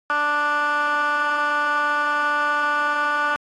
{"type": "tone with band-pass filter", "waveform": "15% pulse", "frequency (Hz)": 294.2, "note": "D4", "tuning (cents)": 3, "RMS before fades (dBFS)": -21, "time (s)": [0.1, 3.36], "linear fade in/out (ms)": 0, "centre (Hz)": 1400, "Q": 4.8, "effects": ["AAC 32 kbps"]}